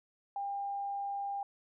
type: tone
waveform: sine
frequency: 800 Hz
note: G5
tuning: 35 cents sharp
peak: -34 dBFS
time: 0.36-1.43 s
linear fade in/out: 2 ms
effects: none